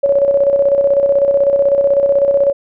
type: tone with tremolo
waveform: sine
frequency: 560 Hz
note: C#5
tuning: 18 cents sharp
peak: -7 dBFS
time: 0.03-2.53 s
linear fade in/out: 10 ms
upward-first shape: square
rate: 16 Hz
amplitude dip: 50%
effects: none